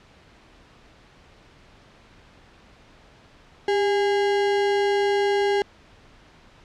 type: tone with sample-and-hold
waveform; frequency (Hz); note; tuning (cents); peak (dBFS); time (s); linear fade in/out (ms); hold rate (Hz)
sine; 400; G4; +35; -18; 3.68-5.62; 2; 1225
effects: pink hiss -52 dBFS RMS until 6.64 s + low-pass 4000 Hz 12 dB/octave